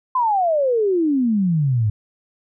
sine exponential sweep, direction down, 1044 to 101.8 Hz, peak -15 dBFS, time 0.15-1.9 s, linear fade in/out 5 ms, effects none

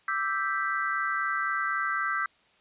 sine chord, E minor seventh, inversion third, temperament equal, 1174.7 / 1318.5 / 1568 / 1975.5 Hz, D6 / E6 / G6 / B6, 0 / 0 / 0 / 0 cents, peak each -33 / -31 / -30 / -34 dBFS, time 0.08-2.26 s, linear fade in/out 2 ms, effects white hiss -63 dBFS RMS until 2.6 s + resampled to 8000 Hz

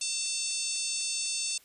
harmonic tone with a mistuned harmonic, 896 Hz, A5, 31 cents sharp, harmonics 3 / 4 / 5 / 6 / 7 / 8 / 9 / 10, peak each -40 / -40 / -37 / -39 / -37 / -40 / -35 / -40 dBFS, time 0.01-1.58 s, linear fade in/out 5 ms, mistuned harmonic 8, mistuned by -44 cents, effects white hiss -60 dBFS RMS until 1.64 s + resampled to 32000 Hz

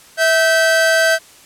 45% pulse tone pair together, 653.1 / 1549 Hz, E5 / G6, -16 / -21 cents, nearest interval octave + minor third, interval 1495 cents, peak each -14 / -14 dBFS, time 0.17-1.19 s, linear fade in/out 50 ms, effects white hiss -44 dBFS RMS until 1.45 s + low-pass 11000 Hz 12 dB/octave

